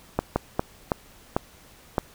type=slowing click train; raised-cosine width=1 ms; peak=-7 dBFS; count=6; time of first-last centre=0.19-1.982 s; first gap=170 ms; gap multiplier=1.38; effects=pink hiss -52 dBFS RMS until 2.14 s